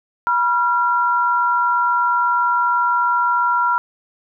sine tone pair together, 971.4 / 1377 Hz, B5 / F6, -29 / -25 cents, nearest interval tritone, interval 604 cents, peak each -17 dBFS, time 0.27-3.78 s, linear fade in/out 0 ms, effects none

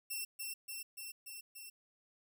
5% pulse tone with echo, 2696 Hz, E7, 38 cents sharp, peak -29 dBFS, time 0.1-0.25 s, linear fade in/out 10 ms, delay 290 ms, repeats 5, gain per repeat -2 dB, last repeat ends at 1.7 s, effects none

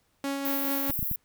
sawtooth tone with tremolo, 277.2 Hz, C#4, in tune, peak -24 dBFS, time 0.24-0.91 s, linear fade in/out 2 ms, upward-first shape sine, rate 4.7 Hz, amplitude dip 30%
white high-pass noise, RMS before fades -31 dBFS, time 0.45-1.16 s, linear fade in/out 5 ms, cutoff 12000 Hz, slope 48 dB/octave
clicks, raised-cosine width 5 ms, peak -22 dBFS, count 4, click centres 0.898 / 0.991 / 1.028 / 1.114 s
effects pink hiss -70 dBFS RMS until 1.24 s

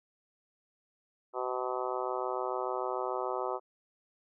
harmonic tone, 126.8 Hz, B2, 46 cents sharp, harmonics 3 / 4 / 5 / 6 / 7 / 8 / 9 / 10, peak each -37 / -38 / -39 / -40 / -40 / -41 / -42 / -42 dBFS, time 1.33-3.6 s, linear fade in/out 50 ms, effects none

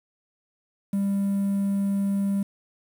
triangle tone, 198.3 Hz, G3, 20 cents sharp, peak -19 dBFS, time 0.93-2.43 s, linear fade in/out 5 ms, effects tanh soft clip ceiling -15 dBFS + 8-bit

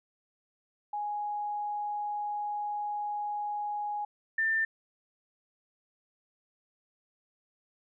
sine tone pair in turn, 830.6 / 1789.7 Hz, G#5 / A6, 0 / +29 cents, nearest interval octave + minor second, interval 1329 cents, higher second, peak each -31 / -25 dBFS, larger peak second, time 0.93-4.05 / 4.38-4.65 s, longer first, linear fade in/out 5 ms, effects none

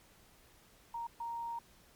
sine tone bursts at uneven times, 932.3 Hz, A#5, in tune, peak -37 dBFS, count 2, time 0.94-1.07 / 1.2-1.59 s, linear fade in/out 5 ms, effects pink hiss -63 dBFS RMS until 1.95 s + MP3 96 kbps

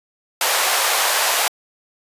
pink high-pass noise, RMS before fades -18 dBFS, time 0.41-1.48 s, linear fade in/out 2 ms, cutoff 600 Hz, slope 24 dB/octave, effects resampled to 32000 Hz

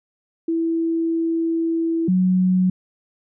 sine tone pair in turn, 329.6 / 184.34 Hz, E4 / F#3, 0 / -6 cents, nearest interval minor seventh, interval 1006 cents, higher first, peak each -18 / -14 dBFS, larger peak second, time 0.48-2.08 / 2.08-2.7 s, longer first, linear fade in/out 5 ms, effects none

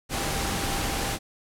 sine tone in noise, 792 Hz, G5, 18 cents sharp, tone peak -37 dBFS, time 0.09-1.19 s, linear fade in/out 50 ms, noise pink, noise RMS -28 dBFS, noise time 0.09-1.19 s, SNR -12 dB, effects low-pass 12000 Hz 12 dB/octave

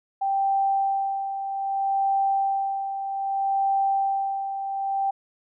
sine tone with tremolo, 784 Hz, G5, in tune, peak -19 dBFS, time 0.21-5.11 s, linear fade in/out 10 ms, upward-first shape sine, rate 0.63 Hz, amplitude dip 60%, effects none

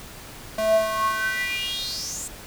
square tone with high-pass filter sweep, 218.1 Hz, A3, 15 cents flat, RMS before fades -25 dBFS, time 0.58-2.28 s, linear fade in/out 5 ms, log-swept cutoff 500 to 8100 Hz, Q 6.9, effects pink hiss -41 dBFS RMS until 2.46 s

